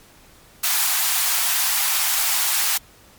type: high-pass noise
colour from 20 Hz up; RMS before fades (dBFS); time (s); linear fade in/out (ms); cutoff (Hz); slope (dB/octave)
white; -20; 0.63-2.78; 10; 710; 48
effects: pink hiss -50 dBFS RMS until 3.18 s + MP3 96 kbps